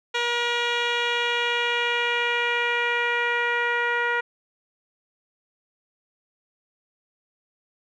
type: tone with low-pass filter sweep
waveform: 10% pulse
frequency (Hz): 477.2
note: A#4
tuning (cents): +41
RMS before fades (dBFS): -24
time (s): 0.14-4.21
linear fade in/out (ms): 10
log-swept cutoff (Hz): 4100 to 1800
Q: 1.9
effects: none